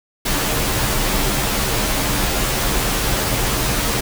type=noise with comb filter; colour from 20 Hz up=pink; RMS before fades=-19 dBFS; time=0.25-4.01 s; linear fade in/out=10 ms; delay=12 ms; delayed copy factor=-0.95; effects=none